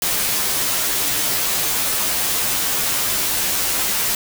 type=noise with comb filter; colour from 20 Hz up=white; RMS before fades=-20 dBFS; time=0.02-4.15 s; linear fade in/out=2 ms; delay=12 ms; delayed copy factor=-0.8; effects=none